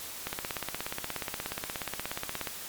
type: click train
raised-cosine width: 0.3 ms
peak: -16 dBFS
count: 38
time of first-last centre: 0.27-2.472 s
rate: 16.8 Hz
effects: white hiss -41 dBFS RMS until 2.68 s + MP3 96 kbps